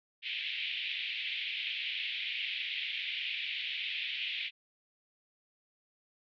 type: band-pass noise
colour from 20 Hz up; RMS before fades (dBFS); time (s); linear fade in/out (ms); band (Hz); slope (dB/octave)
pink; -37; 0.22-4.51; 50; 2200 to 3600; 48
effects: none

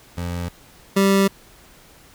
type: tone pair in turn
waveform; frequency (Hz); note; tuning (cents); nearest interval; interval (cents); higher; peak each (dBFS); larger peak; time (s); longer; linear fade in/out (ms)
25% pulse; 87.2 / 195.76; F2 / G3; -2 / -2; octave + major second; 1400; second; -21 / -10; second; 0.17-0.49 / 0.96-1.28; neither; 10
effects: pink hiss -49 dBFS RMS until 2.14 s

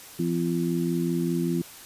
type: harmonic tone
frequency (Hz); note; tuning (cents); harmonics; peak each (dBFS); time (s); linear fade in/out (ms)
85.2; F2; -42; 2 / 3 / 4; -26 / -29 / -28; 0.19-1.62; 5
effects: white hiss -45 dBFS RMS until 1.85 s + resampled to 32000 Hz

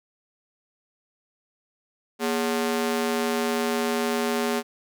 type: ring-modulated tone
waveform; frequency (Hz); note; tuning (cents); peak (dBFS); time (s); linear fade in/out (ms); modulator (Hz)
sawtooth; 325.7; E4; -21; -16; 2.19-4.63; 50; 88.3
effects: none

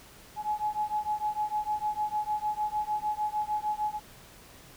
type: beating tone pair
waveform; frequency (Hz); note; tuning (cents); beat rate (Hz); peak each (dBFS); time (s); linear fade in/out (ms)
sine; 843 / 849.6; G#5 / G#5; +26 / +39; 6.6; -31; 0.36-4; 50
effects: pink hiss -52 dBFS RMS until 4.76 s

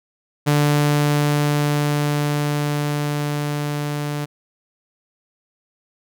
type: tone with level ramp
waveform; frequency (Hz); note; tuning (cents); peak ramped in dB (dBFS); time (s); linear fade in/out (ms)
sawtooth; 146.9; D3; +1; -10 to -19; 0.46-4.26; 20
effects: none

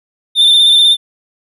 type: tone with vibrato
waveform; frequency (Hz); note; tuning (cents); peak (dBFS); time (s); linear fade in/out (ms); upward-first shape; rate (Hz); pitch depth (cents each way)
triangle; 3580; A7; +29; -4; 0.35-0.97; 50; square; 16; 24
effects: none

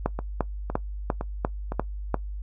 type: two click trains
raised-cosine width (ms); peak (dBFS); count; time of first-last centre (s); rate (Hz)
1; -16 / -9; 4 / 7; 0.19-1.721 / 0.06-2.143; 1.96 / 2.88
effects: noise-tail reverb RT60 0.1 s tail -19 dB re dry + added 50 Hz sine -31 dBFS peak until 2.42 s

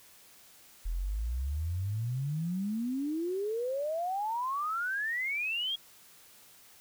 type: exponential sweep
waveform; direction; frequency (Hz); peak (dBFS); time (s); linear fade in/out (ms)
sine; up; 39.63 to 3322; -30; 0.85-5.76; 10
effects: white hiss -57 dBFS RMS until 6.8 s

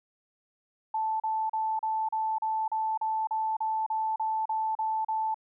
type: tone bursts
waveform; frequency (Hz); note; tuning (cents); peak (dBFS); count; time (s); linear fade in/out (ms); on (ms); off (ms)
sine; 878; A5; -4; -26; 15; 0.94-5.344; 5; 260; 36
effects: none

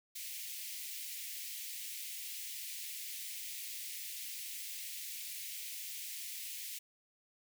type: high-pass noise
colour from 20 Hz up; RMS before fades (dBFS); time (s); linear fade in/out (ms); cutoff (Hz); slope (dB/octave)
white; -44; 0.15-6.79; 10; 2000; 48
effects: none

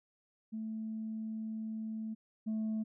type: tone pair in turn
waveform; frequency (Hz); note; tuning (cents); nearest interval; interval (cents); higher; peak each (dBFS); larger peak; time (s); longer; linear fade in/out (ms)
sine; 220 / 218.5; A3 / A3; 0 / -12; unison; 12; first; -36 / -30; second; 0.52-2.15 / 2.46-2.84; first; 20
effects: tanh soft clip ceiling -31 dBFS

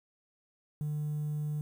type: tone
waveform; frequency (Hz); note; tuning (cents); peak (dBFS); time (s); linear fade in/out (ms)
triangle; 150; D3; +37; -28; 0.81-1.61; 0
effects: tanh soft clip ceiling -27 dBFS + 10-bit

